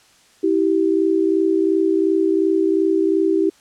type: tone pair together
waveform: sine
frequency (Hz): 324.6 / 387.4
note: E4 / G4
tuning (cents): -27 / -20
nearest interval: minor third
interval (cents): 307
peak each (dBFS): -17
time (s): 0.43-3.5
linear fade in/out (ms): 10
effects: white hiss -53 dBFS RMS until 3.6 s + low-pass 8000 Hz 12 dB/octave